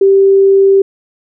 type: tone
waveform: sine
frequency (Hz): 390.8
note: G4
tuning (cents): -5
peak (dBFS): -4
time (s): 0.01-0.82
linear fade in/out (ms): 5
effects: none